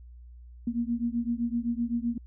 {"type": "beating tone pair", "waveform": "sine", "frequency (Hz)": [232.6, 240.4], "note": ["A#3", "B3"], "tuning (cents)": [-4, -46], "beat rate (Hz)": 7.8, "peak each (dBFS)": [-29, -30], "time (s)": [0.67, 2.18], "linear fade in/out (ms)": 5, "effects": ["added 60 Hz sine -45 dBFS peak until 2.26 s"]}